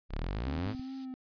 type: exponential sweep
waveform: sawtooth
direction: up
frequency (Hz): 30.87 to 116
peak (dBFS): -29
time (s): 0.09-0.75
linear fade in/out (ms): 50
type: clicks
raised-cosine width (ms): 5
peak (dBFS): -32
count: 7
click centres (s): 0.234 / 0.376 / 0.48 / 0.582 / 0.666 / 0.749 / 0.796
type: tone with vibrato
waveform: triangle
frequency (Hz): 261.6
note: C4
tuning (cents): 0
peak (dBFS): -36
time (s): 0.47-1.14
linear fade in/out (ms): 0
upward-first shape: sine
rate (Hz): 2.6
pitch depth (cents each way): 31
type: noise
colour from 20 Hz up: violet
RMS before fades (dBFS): -42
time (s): 0.67-1.06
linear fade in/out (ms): 20
effects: resampled to 11025 Hz